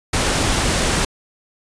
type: noise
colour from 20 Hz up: pink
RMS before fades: -18 dBFS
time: 0.13-1.05 s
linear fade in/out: 5 ms
effects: resampled to 22050 Hz